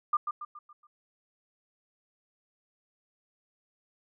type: tone with echo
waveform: sine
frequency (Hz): 1200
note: D6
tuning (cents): +37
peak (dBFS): -22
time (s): 0.13-0.17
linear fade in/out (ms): 5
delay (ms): 140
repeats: 5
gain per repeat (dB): -7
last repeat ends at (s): 0.87
effects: none